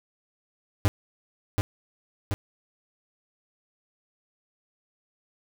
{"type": "tone with echo", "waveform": "45% pulse", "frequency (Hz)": 100.8, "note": "G2", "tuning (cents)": 49, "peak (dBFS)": -18, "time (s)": [0.85, 0.88], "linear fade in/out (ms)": 0, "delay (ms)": 730, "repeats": 2, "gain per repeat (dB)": -3, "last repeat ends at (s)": 2.34, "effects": ["10-bit"]}